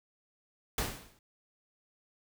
pink noise with exponential decay, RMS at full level -29 dBFS, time 0.78-1.19 s, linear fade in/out 2 ms, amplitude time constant 89 ms, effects none

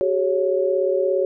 sine chord, F# suspended second, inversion none, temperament equal with one note detuned, 378.2 / 415.3 / 554.4 Hz, F#4 / G#4 / C#5, +38 / 0 / 0 cents, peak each -21 / -25 / -20 dBFS, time 0.01-1.25 s, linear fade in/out 0 ms, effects none

